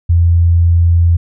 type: tone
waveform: sine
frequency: 85.1 Hz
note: F2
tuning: 44 cents flat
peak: -6 dBFS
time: 0.09-1.17 s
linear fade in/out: 10 ms
effects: none